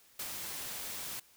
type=noise with ADSR envelope; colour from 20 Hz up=white; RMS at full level=-38 dBFS; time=0.19-1.2 s; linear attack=6 ms; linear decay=52 ms; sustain=-3 dB; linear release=8 ms; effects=white hiss -63 dBFS RMS until 1.36 s